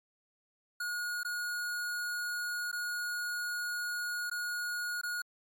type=tone with dropouts; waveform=square; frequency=1443 Hz; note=F#6; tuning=44 cents flat; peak=-34 dBFS; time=0.8-5.22 s; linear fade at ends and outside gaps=5 ms; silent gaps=1.233-1.248 / 2.716-2.727 / 4.299-4.313 / 5.014-5.033 s; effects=MP3 64 kbps